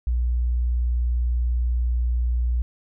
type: tone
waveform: sine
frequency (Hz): 60.2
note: B1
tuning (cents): -44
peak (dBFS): -19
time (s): 0.07-2.62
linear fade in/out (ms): 0
effects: none